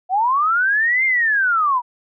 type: linear two-way sweep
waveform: sine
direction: up then down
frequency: 711 to 2129 to 939 Hz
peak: -14 dBFS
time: 0.09-1.82 s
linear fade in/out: 50 ms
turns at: 1.05 s
effects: none